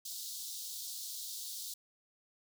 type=high-pass noise; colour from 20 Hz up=pink; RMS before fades=-43 dBFS; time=0.05-1.74 s; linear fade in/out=5 ms; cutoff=3700 Hz; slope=48 dB/octave; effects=none